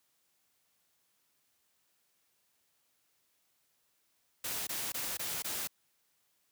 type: noise bursts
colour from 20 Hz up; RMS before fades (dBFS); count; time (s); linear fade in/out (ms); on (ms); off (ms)
white; -37; 5; 4.44-5.674; 5; 230; 21
effects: white hiss -75 dBFS RMS until 6.51 s + high-pass 60 Hz 12 dB/octave